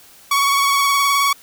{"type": "tone with vibrato", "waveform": "sawtooth", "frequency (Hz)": 1119, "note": "C#6", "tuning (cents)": 16, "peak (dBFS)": -10, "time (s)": [0.31, 1.33], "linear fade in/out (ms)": 5, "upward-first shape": "triangle", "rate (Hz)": 19, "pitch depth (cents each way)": 31, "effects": ["white hiss -46 dBFS RMS until 1.42 s"]}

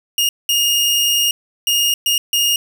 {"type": "tone bursts at uneven times", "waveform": "sawtooth", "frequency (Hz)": 2845, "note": "F7", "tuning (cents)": 31, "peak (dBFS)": -10, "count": 5, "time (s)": [[0.18, 0.29], [0.49, 1.31], [1.67, 1.94], [2.06, 2.18], [2.33, 2.56]], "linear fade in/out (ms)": 2, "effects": []}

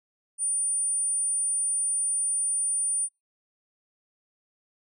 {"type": "tone", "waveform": "sine", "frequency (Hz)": 9330, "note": "D9", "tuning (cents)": -12, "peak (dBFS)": -24, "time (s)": [0.38, 3.09], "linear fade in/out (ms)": 50, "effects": ["noise-tail reverb RT60 0.2 s tail -24 dB re dry"]}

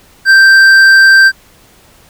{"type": "tone with hard clipping", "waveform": "triangle", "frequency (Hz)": 1568, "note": "G6", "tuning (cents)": 0, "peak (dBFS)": -3, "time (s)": [0.25, 1.32], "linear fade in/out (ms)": 50, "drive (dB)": 10, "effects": ["pink hiss -44 dBFS RMS until 2.09 s"]}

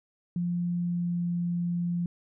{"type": "tone with pitch glide", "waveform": "sine", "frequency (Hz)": [174.61, 173.6], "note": ["F3", "F3"], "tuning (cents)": [0, -10], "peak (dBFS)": -26, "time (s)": [0.36, 2.06], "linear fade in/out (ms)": 2, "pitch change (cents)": -10, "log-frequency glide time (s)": [0.74, 1.26], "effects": []}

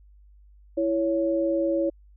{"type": "tone pair together", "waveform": "sine", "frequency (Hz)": [331.4, 557.3], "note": ["E4", "C#5"], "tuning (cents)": [9, 9], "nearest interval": "major sixth", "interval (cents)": 900, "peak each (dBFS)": -24, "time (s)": [0.77, 1.9], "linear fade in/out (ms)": 10, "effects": ["added 50 Hz sine -50 dBFS peak until 2.16 s"]}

